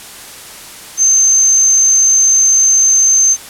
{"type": "tone", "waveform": "sine", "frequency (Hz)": 6272, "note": "G8", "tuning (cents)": 0, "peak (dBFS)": -6, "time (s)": [0.97, 3.37], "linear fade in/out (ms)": 50, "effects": ["white hiss -32 dBFS RMS until 3.49 s", "low-pass 12000 Hz 12 dB/octave"]}